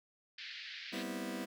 pink band-pass noise, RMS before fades -47 dBFS, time 0.38-1.03 s, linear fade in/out 5 ms, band 1700 to 4800 Hz, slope 48 dB/octave
sawtooth chord, C major seventh, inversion second, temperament just, 196.22 / 245.3 / 261.6 / 327 Hz, G3 / B3 / C4 / E4, +2 / -12 / 0 / -14 cents, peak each -40 / -39 / -42 / -40 dBFS, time 0.92-1.46 s, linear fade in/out 20 ms
effects none

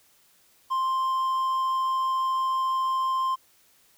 triangle tone, 1049 Hz, C6, 4 cents sharp, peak -21 dBFS, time 0.7-3.36 s, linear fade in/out 20 ms, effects white hiss -61 dBFS RMS until 3.97 s

